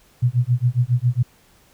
sine tone with tremolo, 122.8 Hz, B2, 9 cents flat, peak -12 dBFS, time 0.22-1.23 s, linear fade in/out 10 ms, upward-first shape sine, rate 7.3 Hz, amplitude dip 100%, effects pink hiss -55 dBFS RMS until 1.73 s

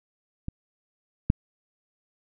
clicks, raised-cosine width 5 ms, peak -19 / -6 dBFS, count 2, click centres 0.484 / 1.301 s, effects none

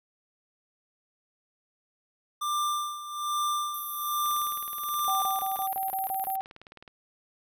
square tone with tremolo, 1188 Hz, D6, 20 cents sharp, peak -26 dBFS, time 2.41-5.67 s, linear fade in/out 10 ms, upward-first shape sine, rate 1.2 Hz, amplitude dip 75%
white band-pass noise, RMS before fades -38 dBFS, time 3.74-6.36 s, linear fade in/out 2 ms, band 11000 to 14000 Hz, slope 96 dB/octave
click train, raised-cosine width 0.3 ms, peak -31 dBFS, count 51, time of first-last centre 4.26-6.878 s, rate 19.1 Hz
sine tone bursts, 770 Hz, G5, 31 cents flat, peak -28 dBFS, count 8, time 5.08-6.41 s, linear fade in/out 0 ms, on 140 ms, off 30 ms
effects none

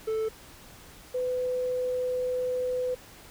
triangle / sine tone pair in turn, 440 / 502.4 Hz, A4 / B4, 0 / +30 cents, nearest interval major second, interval 230 cents, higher second, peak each -24 / -26 dBFS, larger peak first, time 0.07-0.29 / 1.14-2.95 s, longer second, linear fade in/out 10 ms, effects pink hiss -50 dBFS RMS until 3.3 s

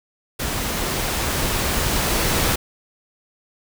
pink noise with level ramp, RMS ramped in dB -25 to -19 dBFS, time 0.39-2.56 s, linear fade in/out 10 ms, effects none

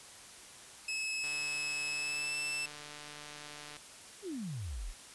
sawtooth tone with pitch glide, 2588 to 2650 Hz, E7 to E7, -32 to +9 cents, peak -31 dBFS, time 0.88-2.66 s, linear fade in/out 5 ms, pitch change +41 cents, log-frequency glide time 1.9-2.36 s
click train, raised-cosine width 0.2 ms, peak -30 dBFS, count 375, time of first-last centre 1.24-3.767 s, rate 148 Hz
sine exponential sweep, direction down, 433.6 to 32.06 Hz, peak -37 dBFS, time 4.22-4.94 s, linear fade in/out 50 ms
effects white hiss -52 dBFS RMS until 5.14 s + resampled to 24000 Hz

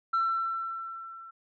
sine tone with level ramp, 1344 Hz, E6, 33 cents sharp, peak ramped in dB -21 to -44 dBFS, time 0.13-1.31 s, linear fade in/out 10 ms, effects tanh soft clip ceiling -21 dBFS

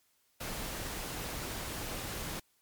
pink noise, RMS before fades -39 dBFS, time 0.4-2.4 s, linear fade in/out 10 ms, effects white hiss -72 dBFS RMS until 2.61 s + MP3 96 kbps

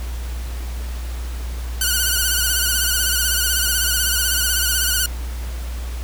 5% pulse tone with vibrato, 1480 Hz, F#6, in tune, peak -6 dBFS, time 1.81-5.06 s, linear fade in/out 2 ms, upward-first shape sine, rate 16 Hz, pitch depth 73 cents each way, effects added 60 Hz sine -24 dBFS peak until 6.03 s + pink hiss -38 dBFS RMS until 6.03 s

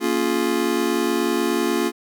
square chord, Bb minor seventh, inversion none, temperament just, 233.1 / 279.7 / 349.6 / 419.5 Hz, Bb3 / Db4 / F4 / Ab4, 0 / +16 / +2 / +17 cents, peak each -26 / -26 / -23 / -27 dBFS, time 0-1.92 s, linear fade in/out 50 ms, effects none

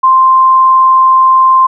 sine tone, 1046.5 Hz, C6, in tune, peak -3 dBFS, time 0.03-1.67 s, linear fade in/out 10 ms, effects none

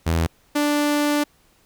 sawtooth tone pair in turn, 82.41 / 293.7 Hz, E2 / D4, 0 / 0 cents, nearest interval octave + minor seventh, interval 2200 cents, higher second, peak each -14 / -14 dBFS, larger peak neither, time 0.06-0.27 / 0.55-1.24 s, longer second, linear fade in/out 10 ms, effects pink hiss -59 dBFS RMS until 1.65 s

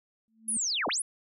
sine tone with exponential growth, 222.5 Hz, A3, 20 cents sharp, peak -34 dBFS, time 0.28-0.57 s, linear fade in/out 0 ms, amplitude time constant 63 ms
sine linear two-way sweep, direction down then up, 10860 to 198.1 to 10860 Hz, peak -27 dBFS, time 0.48-1.02 s, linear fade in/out 5 ms, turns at 0.88 s
effects none

